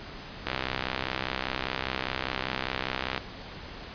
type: click train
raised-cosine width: 0.3 ms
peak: -12 dBFS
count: 177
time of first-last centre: 0.47-3.178 s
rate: 65 Hz
effects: pink hiss -42 dBFS RMS until 3.94 s + resampled to 11025 Hz